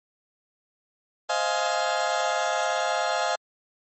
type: chord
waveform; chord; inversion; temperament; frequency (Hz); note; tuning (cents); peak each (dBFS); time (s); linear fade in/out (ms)
30% pulse; F minor seventh; second; just; 523.8 / 628.6 / 698.5 / 838.1; C5 / Eb5 / F5 / Ab5; +2 / +18 / 0 / +16; -29 / -26 / -25 / -26; 1.29-3.36; 10
effects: MP3 32 kbps